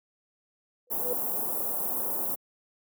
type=tone with exponential growth; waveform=sine; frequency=493.9 Hz; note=B4; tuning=in tune; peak=-25 dBFS; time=0.87-1.13 s; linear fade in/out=2 ms; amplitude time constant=55 ms
type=band-stop noise; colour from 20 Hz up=white; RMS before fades=-30 dBFS; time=0.9-2.36 s; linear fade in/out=20 ms; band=930 to 12000 Hz; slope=24 dB/octave
effects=high-pass 200 Hz 12 dB/octave